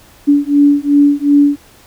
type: beating tone pair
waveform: sine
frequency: 286 / 288.7 Hz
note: D4 / D4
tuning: -46 / -30 cents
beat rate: 2.7 Hz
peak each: -10 dBFS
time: 0.27-1.57 s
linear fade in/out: 20 ms
effects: pink hiss -44 dBFS RMS until 1.86 s